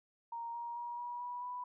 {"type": "tone with pitch steps", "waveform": "sine", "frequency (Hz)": [932.3, 943.1, 954.1, 965.2, 976.4, 987.7], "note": ["A#5", "A#5", "A#5", "B5", "B5", "B5"], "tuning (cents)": [0, 20, 40, -40, -20, 0], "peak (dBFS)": -39, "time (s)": [0.32, 1.64], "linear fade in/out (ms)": 5, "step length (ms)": 220, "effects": []}